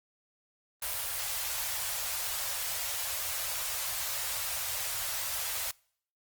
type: band-stop noise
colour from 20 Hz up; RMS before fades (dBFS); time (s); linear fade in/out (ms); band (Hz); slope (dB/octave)
white; -34; 0.82-5.71; 2; 120 to 510; 48
effects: noise-tail reverb RT60 0.6 s tail -26 dB re dry + Opus 24 kbps